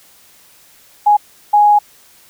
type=tone bursts at uneven times; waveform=sine; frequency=830.6 Hz; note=G#5; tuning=in tune; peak=-6 dBFS; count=2; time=1.06-1.17 / 1.53-1.79 s; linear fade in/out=10 ms; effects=white hiss -47 dBFS RMS until 2.29 s